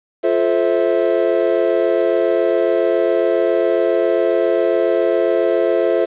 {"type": "chord", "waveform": "triangle", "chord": "F major seventh", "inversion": "none", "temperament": "just", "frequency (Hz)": [349.2, 436.5, 523.8, 654.8], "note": ["F4", "A4", "C5", "E5"], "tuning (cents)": [0, -14, 2, -12], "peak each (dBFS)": -17, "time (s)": [0.23, 6.06], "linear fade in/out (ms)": 20, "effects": ["resampled to 8000 Hz", "7-bit"]}